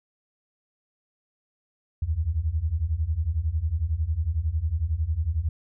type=beating tone pair; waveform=sine; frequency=73.42 / 84.42 Hz; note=D2 / E2; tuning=0 / +42 cents; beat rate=11 Hz; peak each=-27 / -25 dBFS; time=2.02-5.49 s; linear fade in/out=5 ms; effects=none